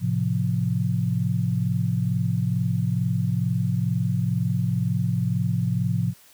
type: chord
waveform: sine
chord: F major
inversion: first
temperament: equal with one note detuned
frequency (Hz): 110 / 132.18 / 174.61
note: A2 / C3 / F3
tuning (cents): 0 / +18 / 0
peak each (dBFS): -25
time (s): 0-6.14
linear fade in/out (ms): 50
effects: white hiss -53 dBFS RMS until 6.33 s